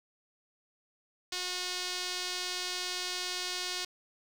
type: tone with band-pass filter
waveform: sawtooth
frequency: 362.5 Hz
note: F#4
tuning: 35 cents flat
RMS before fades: -36 dBFS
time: 1.32-3.85 s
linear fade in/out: 5 ms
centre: 4600 Hz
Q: 1.6
effects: 9-bit